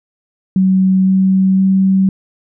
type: tone with pitch steps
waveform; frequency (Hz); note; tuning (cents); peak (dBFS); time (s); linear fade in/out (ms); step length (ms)
sine; 188.7 / 190.01 / 191.33; F#3 / F#3 / G3; +34 / +46 / -42; -8; 0.56-2.09; 2; 510
effects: none